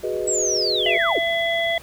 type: chord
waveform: sine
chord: G# minor seventh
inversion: third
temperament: equal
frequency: 370 / 415.3 / 493.9 / 622.3 Hz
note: F#4 / G#4 / B4 / D#5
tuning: 0 / 0 / 0 / 0 cents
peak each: -27 / -27 / -28 / -29 dBFS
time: 0.03-0.98 s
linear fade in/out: 10 ms
type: linear sweep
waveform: sine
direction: down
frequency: 7902 to 258.5 Hz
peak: -20 dBFS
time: 0.27-1.19 s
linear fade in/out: 10 ms
type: harmonic tone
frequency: 671 Hz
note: E5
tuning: 31 cents sharp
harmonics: 1 / 3 / 5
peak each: -22 / -23 / -27 dBFS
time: 0.86-1.78 s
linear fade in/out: 2 ms
effects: pink hiss -44 dBFS RMS until 1.82 s